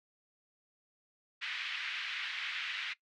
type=band-pass noise; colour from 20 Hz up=pink; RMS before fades=-39 dBFS; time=1.41-2.94 s; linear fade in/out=20 ms; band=1700 to 3400 Hz; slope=24 dB/octave; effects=noise-tail reverb RT60 0.1 s tail -19 dB re dry